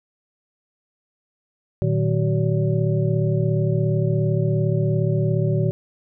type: tone cluster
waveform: sine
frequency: 115.5 / 152.7 / 186.8 / 378.8 / 571 Hz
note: A#2 / D#3 / F#3 / F#4 / D5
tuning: -16 / -32 / +17 / +41 / -49 cents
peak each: -21 / -21 / -29 / -26 / -29 dBFS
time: 1.82-5.71 s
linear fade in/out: 0 ms
effects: none